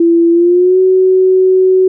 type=tone with pitch glide; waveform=sine; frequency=337.1 to 374 Hz; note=E4 to F#4; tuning=+39 to +19 cents; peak=-5 dBFS; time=0-1.88 s; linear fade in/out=5 ms; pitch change=+180 cents; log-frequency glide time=0.31-0.79 s; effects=none